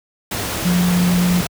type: tone in noise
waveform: sine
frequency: 177.6 Hz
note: F3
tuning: 29 cents sharp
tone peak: -13 dBFS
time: 0.65-1.41 s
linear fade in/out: 5 ms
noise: pink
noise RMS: -23 dBFS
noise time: 0.31-1.47 s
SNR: +7 dB
effects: high-pass 60 Hz 12 dB/octave